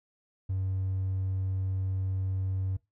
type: tone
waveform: triangle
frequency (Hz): 95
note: F#2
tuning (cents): +46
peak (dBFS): -25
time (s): 0.49-2.77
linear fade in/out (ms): 10
effects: noise-tail reverb RT60 0.2 s tail -22 dB re dry + tanh soft clip ceiling -22 dBFS